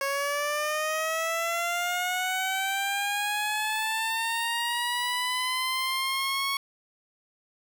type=linear sweep; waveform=15% pulse; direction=up; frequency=548 to 1108.7 Hz; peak=-20 dBFS; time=0.01-6.57 s; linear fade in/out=2 ms; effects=none